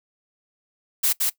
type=noise with echo; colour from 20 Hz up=blue; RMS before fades=-20 dBFS; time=1.03-1.13 s; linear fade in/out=10 ms; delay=170 ms; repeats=1; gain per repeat=-2 dB; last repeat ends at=1.3 s; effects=noise-tail reverb RT60 0.1 s tail -19 dB re dry